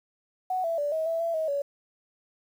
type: tone with pitch steps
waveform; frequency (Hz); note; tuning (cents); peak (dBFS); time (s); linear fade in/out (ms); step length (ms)
sine; 742 / 665 / 582 / 637 / 659 / 670 / 635 / 566; F#5 / E5 / D5 / D#5 / E5 / E5 / D#5 / C#5; +5 / +15 / -16 / +41 / -1 / +28 / +35 / +36; -25; 0.5-1.62; 5; 140
effects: 9-bit